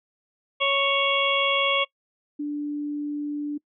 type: harmonic tone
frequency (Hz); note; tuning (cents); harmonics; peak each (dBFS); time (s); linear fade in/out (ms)
554.4; C#5; 0; 1 / 2 / 4 / 5 / 6; -26 / -26 / -26 / -26 / -26; 0.6-1.85; 20
type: tone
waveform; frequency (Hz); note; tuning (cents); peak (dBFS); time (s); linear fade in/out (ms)
sine; 293.4; D4; -2; -26; 2.39-3.58; 10
effects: noise-tail reverb RT60 0.1 s tail -24 dB re dry